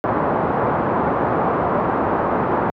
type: low-pass noise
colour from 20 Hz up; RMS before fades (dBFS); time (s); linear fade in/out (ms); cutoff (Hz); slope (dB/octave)
white; -19; 0.04-2.7; 0; 1100; 24
effects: high-pass 100 Hz 12 dB/octave